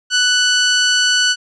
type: tone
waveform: 15% pulse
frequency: 1486 Hz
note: F#6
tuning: 7 cents sharp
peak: -5 dBFS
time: 0.1-1.36 s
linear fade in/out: 50 ms
effects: resampled to 24000 Hz